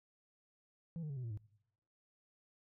sine tone with pitch steps, 166.9 / 152.17 / 138.73 / 126.49 / 115.32 / 105.14 Hz, E3 / D#3 / C#3 / B2 / A#2 / G#2, +22 / -38 / +2 / +42 / -18 / +22 cents, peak -37 dBFS, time 0.96-1.374 s, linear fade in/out 0 ms, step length 69 ms, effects noise-tail reverb RT60 0.8 s tail -24 dB re dry + tanh soft clip ceiling -39 dBFS

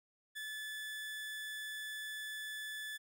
30% pulse tone, 1733 Hz, A6, 27 cents flat, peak -39 dBFS, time 0.35-2.98 s, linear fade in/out 20 ms, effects none

